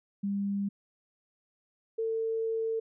sine tone pair in turn, 200 / 449 Hz, G3 / A4, +35 / +35 cents, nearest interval octave + major second, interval 1400 cents, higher second, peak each -28 dBFS, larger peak neither, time 0.23-0.69 / 1.98-2.8 s, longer second, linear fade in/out 10 ms, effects none

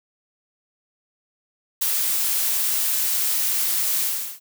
blue noise with ADSR envelope, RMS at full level -19 dBFS, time 1.81-4.4 s, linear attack 12 ms, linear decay 3 ms, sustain -3 dB, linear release 380 ms, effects none

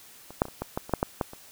clicks, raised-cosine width 1 ms, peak -28 / -6 / -23 / -28 / -16 / -14 / -25 / -8 / -9 / -11 / -27 dBFS, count 11, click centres 0.306 / 0.419 / 0.454 / 0.484 / 0.62 / 0.775 / 0.895 / 0.937 / 1.029 / 1.212 / 1.334 s, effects white hiss -51 dBFS RMS until 1.51 s

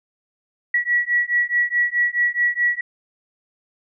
sine beating tone pair, 1930 / 1934.7 Hz, B6 / B6, -40 / -36 cents, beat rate 4.7 Hz, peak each -20 dBFS, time 0.74-2.81 s, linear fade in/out 5 ms, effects none

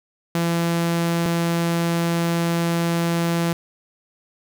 sawtooth tone pair in turn, 169 / 169 Hz, E3 / E3, +43 / +43 cents, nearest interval unison, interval 0 cents, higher neither, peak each -15 dBFS, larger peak neither, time 0.35-1.26 / 1.26-3.53 s, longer second, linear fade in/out 2 ms, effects none

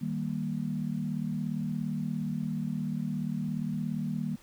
sine chord, Eb major, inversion none, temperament equal, 155.56 / 196 / 233.1 Hz, Eb3 / G3 / Bb3, 0 / 0 / 0 cents, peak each -34 dBFS, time 0.01-4.36 s, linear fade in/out 10 ms, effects pink hiss -58 dBFS RMS until 4.42 s

